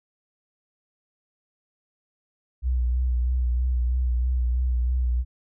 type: tone with vibrato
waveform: sine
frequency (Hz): 61.8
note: B1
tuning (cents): +2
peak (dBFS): -20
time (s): 2.62-5.25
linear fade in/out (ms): 50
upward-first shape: sine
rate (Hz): 3.1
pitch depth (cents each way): 40
effects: none